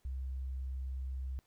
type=tone; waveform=sine; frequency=65.41 Hz; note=C2; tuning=in tune; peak=-36 dBFS; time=0.05-1.39 s; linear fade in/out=0 ms; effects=pink hiss -74 dBFS RMS until 1.46 s